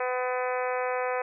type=harmonic tone; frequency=251.8 Hz; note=B3; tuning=34 cents sharp; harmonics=2 / 3 / 4 / 5 / 6 / 7 / 8 / 9 / 10; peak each=-29 / -33 / -35 / -37 / -39 / -40 / -41 / -42 / -43 dBFS; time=0-1.22 s; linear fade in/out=5 ms; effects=none